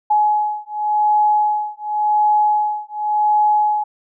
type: beating tone pair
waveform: sine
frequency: 843 / 843.9 Hz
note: G#5 / G#5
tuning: +26 / +27 cents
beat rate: 0.9 Hz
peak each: -17 dBFS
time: 0.1-3.84 s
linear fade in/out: 10 ms
effects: none